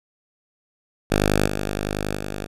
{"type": "tone with level steps", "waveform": "5% pulse", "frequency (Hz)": 50.7, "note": "G#1", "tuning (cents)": -41, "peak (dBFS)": [-6, -13, -17], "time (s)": [1.1, 2.47], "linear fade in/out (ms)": 20, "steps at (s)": [1.46, 2.15], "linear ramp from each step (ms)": 20, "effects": ["resampled to 32000 Hz"]}